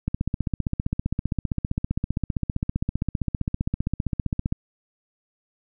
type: click train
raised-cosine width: 5 ms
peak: -11 dBFS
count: 69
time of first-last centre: 0.08-4.524 s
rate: 15.3 Hz
effects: none